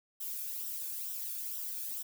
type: noise with flanger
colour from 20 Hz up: violet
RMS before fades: -39 dBFS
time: 0.2-2.03 s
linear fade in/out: 10 ms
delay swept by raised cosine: 0.44 to 1.03 ms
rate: 2.2 Hz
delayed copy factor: -0.5
effects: none